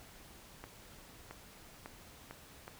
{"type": "accelerating click train", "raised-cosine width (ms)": 0.5, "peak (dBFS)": -30, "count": 5, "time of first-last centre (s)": [0.64, 2.679], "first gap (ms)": 670, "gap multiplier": 0.82, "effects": ["pink hiss -56 dBFS RMS until 2.79 s"]}